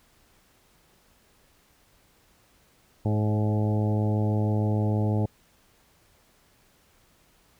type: harmonic tone with a mistuned harmonic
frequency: 106.3 Hz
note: G#2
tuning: 41 cents sharp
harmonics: 1 / 2 / 3 / 4 / 5 / 6 / 7 / 8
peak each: -23 / -29 / -33 / -35 / -37 / -39 / -40 / -41 dBFS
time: 3.05-5.26 s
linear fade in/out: 5 ms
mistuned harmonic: 5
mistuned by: +17 cents
effects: pink hiss -62 dBFS RMS until 7.59 s